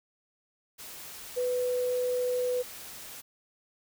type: tone in noise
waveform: sine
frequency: 497.6 Hz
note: B4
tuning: 13 cents sharp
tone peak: -26 dBFS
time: 1.36-2.63 s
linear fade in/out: 20 ms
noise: white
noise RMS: -44 dBFS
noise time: 0.78-3.22 s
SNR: +15 dB
effects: none